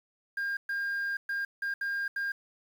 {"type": "tone bursts at uneven times", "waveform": "sine", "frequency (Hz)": 1607, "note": "G6", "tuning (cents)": 43, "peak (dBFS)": -27, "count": 6, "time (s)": [[0.37, 0.57], [0.69, 1.17], [1.29, 1.45], [1.62, 1.74], [1.81, 2.08], [2.16, 2.32]], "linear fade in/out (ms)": 5, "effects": ["tanh soft clip ceiling -28 dBFS", "9-bit"]}